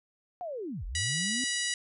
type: linear two-way sweep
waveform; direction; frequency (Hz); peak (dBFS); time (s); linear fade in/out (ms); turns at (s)
sine; down then up; 740 to 36.71 to 265.3; -34; 0.41-1.44; 0; 0.85
type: harmonic tone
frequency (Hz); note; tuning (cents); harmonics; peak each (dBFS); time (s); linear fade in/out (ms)
972; B5; -28; 2 / 3 / 4 / 5 / 6 / 7 / 8 / 9 / 10; -34 / -36 / -37 / -38 / -39 / -39 / -40 / -41 / -41; 0.95-1.74; 2
effects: none